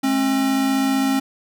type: tone pair together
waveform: square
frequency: 213.4 / 268.9 Hz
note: G#3 / C4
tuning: +47 / +47 cents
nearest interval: major third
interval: 400 cents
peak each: -27 / -18 dBFS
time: 0.03-1.2 s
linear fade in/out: 10 ms
effects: none